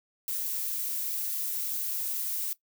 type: noise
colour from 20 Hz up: violet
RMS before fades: -32 dBFS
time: 0.28-2.53 s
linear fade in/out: 0 ms
effects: noise-tail reverb RT60 0.1 s tail -18 dB re dry